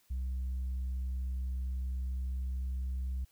sine tone with tanh clipping, 64.3 Hz, C2, 30 cents flat, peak -33 dBFS, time 0.1-3.25 s, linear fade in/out 10 ms, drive 1 dB, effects white hiss -69 dBFS RMS until 3.31 s

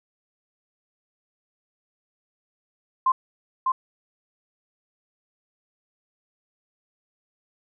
sine tone with echo, 1046.5 Hz, C6, in tune, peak -16 dBFS, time 3.06-3.12 s, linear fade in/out 5 ms, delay 600 ms, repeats 1, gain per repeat -3 dB, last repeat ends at 3.72 s, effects none

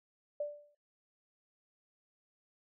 sine tone with exponential decay, 587.3 Hz, D5, in tune, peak -31 dBFS, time 0.4-0.75 s, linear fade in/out 5 ms, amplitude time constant 76 ms, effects noise-tail reverb RT60 0.3 s tail -25 dB re dry

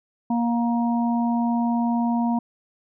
harmonic tone, 235.6 Hz, A#3, 19 cents sharp, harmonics 1 / 3 / 4, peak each -20 / -29 / -29 dBFS, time 0.3-2.39 s, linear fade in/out 5 ms, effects none

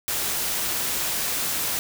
white noise, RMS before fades -26 dBFS, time 0.08-1.79 s, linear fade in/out 0 ms, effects none

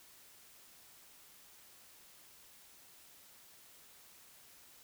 silence, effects white hiss -60 dBFS RMS until 4.83 s

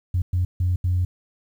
sine tone bursts at uneven times, 89.7 Hz, F2, 47 cents sharp, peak -17 dBFS, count 4, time 0.14-0.22 / 0.33-0.45 / 0.6-0.76 / 0.84-1.05 s, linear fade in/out 5 ms, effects tanh soft clip ceiling -14 dBFS + 9-bit

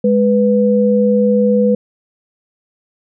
sine tone pair together, 207.7 / 493.9 Hz, G#3 / B4, 0 / 0 cents, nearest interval octave + minor third, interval 1500 cents, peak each -12 dBFS, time 0.04-1.75 s, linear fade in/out 5 ms, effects none

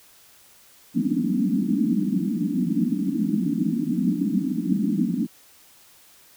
pink band-pass noise, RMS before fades -23 dBFS, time 0.94-5.27 s, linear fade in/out 20 ms, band 170 to 310 Hz, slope 96 dB/octave, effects white hiss -53 dBFS RMS until 6.36 s

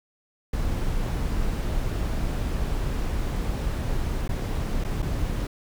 brown noise with dropouts, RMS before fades -26 dBFS, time 0.53-5.47 s, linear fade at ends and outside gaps 5 ms, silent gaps 4.279-4.291 / 4.841-4.846 / 5.021-5.025 s, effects none

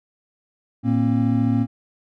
triangle tone cluster, 113.4 / 233.9 / 268.2 Hz, A#2 / A#3 / C4, -47 / +6 / +43 cents, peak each -19 dBFS, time 0.83-1.67 s, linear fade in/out 50 ms, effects none

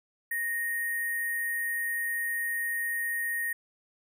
sine tone with sample-and-hold, 1864.7 Hz, A#6, in tune, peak -28 dBFS, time 0.31-3.53 s, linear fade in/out 5 ms, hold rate 11025 Hz, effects none

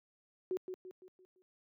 sine tone with echo, 370 Hz, F#4, in tune, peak -32 dBFS, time 0.51-0.57 s, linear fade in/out 0 ms, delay 170 ms, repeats 5, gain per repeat -7 dB, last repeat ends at 1.42 s, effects high-pass 200 Hz 12 dB/octave

